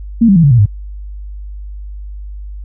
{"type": "tone with pitch steps", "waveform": "sine", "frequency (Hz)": [230, 195.65, 166.44, 141.58, 120.44, 102.45], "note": ["A#3", "G3", "E3", "C#3", "B2", "G#2"], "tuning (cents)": [-23, -3, 17, 37, -43, -23], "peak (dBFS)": -4, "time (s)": [0.21, 0.66], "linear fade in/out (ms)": 10, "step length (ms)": 75, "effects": ["added 50 Hz sine -24 dBFS peak until 2.64 s"]}